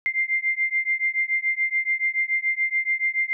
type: beating tone pair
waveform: sine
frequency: 2093 / 2100 Hz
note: C7 / C7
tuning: 0 / +6 cents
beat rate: 7 Hz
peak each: -24 dBFS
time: 0.06-3.33 s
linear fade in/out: 0 ms
effects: none